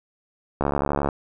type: click train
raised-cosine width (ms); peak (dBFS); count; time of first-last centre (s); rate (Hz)
1; -8; 35; 0.61-1.088; 71.1
effects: none